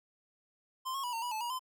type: tone with pitch steps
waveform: square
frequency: 1041 / 1091 / 977 / 913 / 974 / 870 / 956 / 1027 Hz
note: C6 / C#6 / B5 / A#5 / B5 / A5 / A#5 / C6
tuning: -9 / -28 / -19 / -36 / -24 / -20 / +43 / -33 cents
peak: -35 dBFS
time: 0.85-1.594 s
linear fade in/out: 20 ms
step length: 93 ms
effects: none